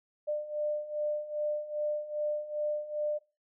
sine beating tone pair, 597 / 599.5 Hz, D5 / D5, +28 / +36 cents, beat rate 2.5 Hz, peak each -36 / -32 dBFS, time 0.27-3.19 s, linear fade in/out 20 ms, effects noise-tail reverb RT60 0.3 s tail -19 dB re dry

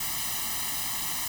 white noise with comb filter, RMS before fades -31 dBFS, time 0-1.28 s, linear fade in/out 5 ms, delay 1 ms, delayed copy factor +1, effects none

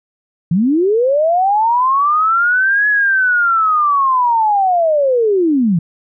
sine linear two-way sweep, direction up then down, 155.56 to 1700 to 155.56 Hz, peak -10 dBFS, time 0.51-5.79 s, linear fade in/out 5 ms, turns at 2.88 s, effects none

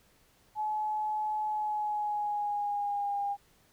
sine tone with pitch glide, 854 to 807 Hz, G#5 to G#5, +48 to -50 cents, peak -29 dBFS, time 0.55-3.37 s, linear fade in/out 50 ms, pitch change -98 cents, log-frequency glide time 1.46-3.19 s, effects pink hiss -65 dBFS RMS until 3.72 s

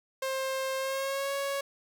sawtooth tone with pitch glide, 530 to 555.7 Hz, C5 to C#5, +22 to +4 cents, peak -26 dBFS, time 0.22-1.61 s, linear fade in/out 5 ms, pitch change +82 cents, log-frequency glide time 0.77-1.33 s, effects none

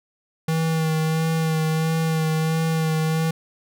square tone with vibrato, 160 Hz, D#3, 49 cents sharp, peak -20 dBFS, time 0.48-3.31 s, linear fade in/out 5 ms, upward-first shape sine, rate 1.5 Hz, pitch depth 22 cents each way, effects none

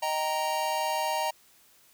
square chord, Eb major, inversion none, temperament just, 622.3 / 777.8 / 933.4 Hz, Eb5 / G5 / Bb5, 0 / -14 / +2 cents, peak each -33 / -34 / -30 dBFS, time 0.02-1.31 s, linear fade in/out 10 ms, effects white hiss -60 dBFS RMS until 1.93 s

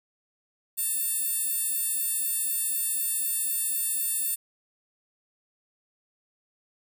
15% pulse tone with high-pass filter, 896 Hz, A5, 31 cents sharp, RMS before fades -28 dBFS, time 0.77-4.36 s, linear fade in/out 20 ms, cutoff 11000 Hz, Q 1.8, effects none

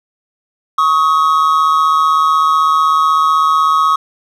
triangle tone pair together, 1108.7 / 1264.7 Hz, C#6 / D#6, 0 / +28 cents, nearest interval major second, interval 228 cents, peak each -10 dBFS, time 0.78-3.96 s, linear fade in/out 5 ms, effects none

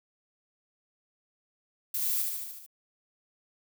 violet noise with echo, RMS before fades -31 dBFS, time 1.94-2.22 s, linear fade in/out 5 ms, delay 74 ms, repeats 6, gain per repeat -3 dB, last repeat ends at 2.664 s, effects none

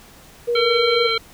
sine tone, 476.3 Hz, A#4, 37 cents sharp, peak -17 dBFS, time 0.47-1.08 s, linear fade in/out 20 ms
harmonic tone, 452.9 Hz, A#4, 50 cents flat, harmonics 1 / 3 / 5 / 7 / 9, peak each -24 / -24 / -24 / -24 / -24 dBFS, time 0.55-1.18 s, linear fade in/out 5 ms
effects pink hiss -46 dBFS RMS until 1.33 s

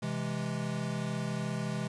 square chord, C augmented, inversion none, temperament equal, 130.81 / 164.81 / 207.7 Hz, C3 / E3 / G#3, 0 / 0 / 0 cents, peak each -37 / -38 / -37 dBFS, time 0.02-1.88 s, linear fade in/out 10 ms, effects resampled to 22050 Hz + 9-bit

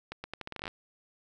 accelerating click train, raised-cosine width 0.3 ms, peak -22 dBFS, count 13, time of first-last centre 0.12-0.679 s, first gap 120 ms, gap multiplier 0.8, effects none

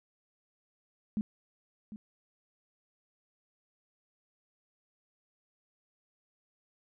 sine tone with echo, 212.7 Hz, G#3, 42 cents sharp, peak -28 dBFS, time 1.17-1.21 s, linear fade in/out 0 ms, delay 750 ms, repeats 1, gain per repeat -13 dB, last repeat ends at 1.96 s, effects none

